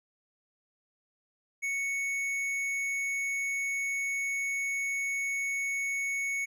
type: tone with tanh clipping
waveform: sine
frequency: 2217 Hz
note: C#7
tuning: in tune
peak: -31 dBFS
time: 1.62-6.46 s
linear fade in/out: 20 ms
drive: 11 dB
effects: none